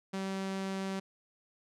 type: tone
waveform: sawtooth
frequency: 192.6 Hz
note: G3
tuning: 30 cents flat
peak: -30 dBFS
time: 0.13-1 s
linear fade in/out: 10 ms
effects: low-pass 8000 Hz 12 dB/octave